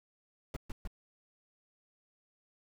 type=noise bursts; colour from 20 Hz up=brown; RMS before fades=-38 dBFS; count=3; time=0.54-0.875 s; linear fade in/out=2 ms; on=25 ms; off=130 ms; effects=none